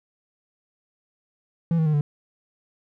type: tone with pitch steps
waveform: triangle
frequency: 166.9 / 159.73 / 152.87 / 146.31 Hz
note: E3 / D#3 / D#3 / D3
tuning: +22 / +46 / -30 / -6 cents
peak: -16 dBFS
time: 1.71-2.01 s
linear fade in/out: 2 ms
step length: 75 ms
effects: none